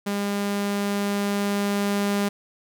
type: tone with level ramp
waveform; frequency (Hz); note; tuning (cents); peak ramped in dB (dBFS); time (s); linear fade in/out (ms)
sawtooth; 202.1; G#3; -47; -20 to -17; 0.06-2.29; 10
effects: none